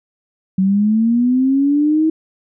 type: linear sweep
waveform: sine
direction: up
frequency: 186.3 to 320.6 Hz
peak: -11 dBFS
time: 0.58-2.1 s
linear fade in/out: 5 ms
effects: none